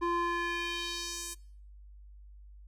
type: tone with band-pass filter sweep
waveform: square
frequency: 344.8 Hz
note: F4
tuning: 22 cents flat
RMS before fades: -34 dBFS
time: 0.01-1.35 s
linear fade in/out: 20 ms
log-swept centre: 780 to 9100 Hz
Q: 1.7
effects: noise-tail reverb RT60 0.6 s tail -25 dB re dry + added 50 Hz sine -49 dBFS peak until 2.67 s